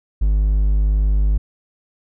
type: tone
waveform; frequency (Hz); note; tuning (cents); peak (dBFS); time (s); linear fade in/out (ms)
triangle; 51; G#1; -31; -11; 0.21-1.38; 10
effects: none